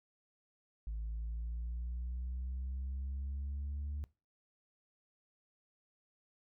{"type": "linear sweep", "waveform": "sine", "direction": "up", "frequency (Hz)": [53.6, 73.42], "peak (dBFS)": -35, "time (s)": [0.87, 4.04], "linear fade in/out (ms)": 0, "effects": ["noise-tail reverb RT60 0.3 s tail -23 dB re dry", "tanh soft clip ceiling -35 dBFS"]}